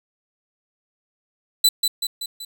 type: tone with echo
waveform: sawtooth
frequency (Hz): 3991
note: B7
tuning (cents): +17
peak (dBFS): -9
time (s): 1.64-1.69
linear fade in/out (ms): 5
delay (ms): 190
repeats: 4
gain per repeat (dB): -5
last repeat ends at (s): 2.45
effects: none